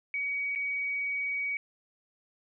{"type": "tone with dropouts", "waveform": "sine", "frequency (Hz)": 2259, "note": "C#7", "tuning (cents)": 32, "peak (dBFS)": -29, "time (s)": [0.14, 1.57], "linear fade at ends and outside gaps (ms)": 1, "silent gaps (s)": [0.551, 0.558], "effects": []}